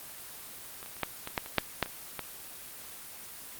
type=clicks; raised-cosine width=0.3 ms; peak=-28 / -30 / -30 / -11 / -19 / -11 / -25 / -6 / -9 / -25 / -17 dBFS; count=11; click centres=0.829 / 0.861 / 0.967 / 1.033 / 1.274 / 1.378 / 1.461 / 1.583 / 1.827 / 1.86 / 2.193 s; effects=white hiss -45 dBFS RMS until 3.59 s + Opus 24 kbps